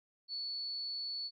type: tone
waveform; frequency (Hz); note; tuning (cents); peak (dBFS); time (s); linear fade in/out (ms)
sine; 4435; C#8; 0; -37; 0.28-1.31; 50
effects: none